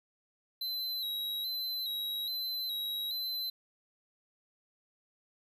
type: tone with vibrato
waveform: square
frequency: 3951 Hz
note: B7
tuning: in tune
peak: -34 dBFS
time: 0.61-3.5 s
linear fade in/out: 5 ms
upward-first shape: square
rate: 1.2 Hz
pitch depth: 44 cents each way
effects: none